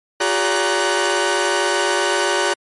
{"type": "tone cluster", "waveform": "sawtooth", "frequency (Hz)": [357, 404.9, 572, 936, 1501], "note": ["F4", "G#4", "D5", "A#5", "F#6"], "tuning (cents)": [38, -44, -46, 7, 24], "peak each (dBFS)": -19, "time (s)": [0.2, 2.54], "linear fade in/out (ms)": 10, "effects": ["MP3 48 kbps"]}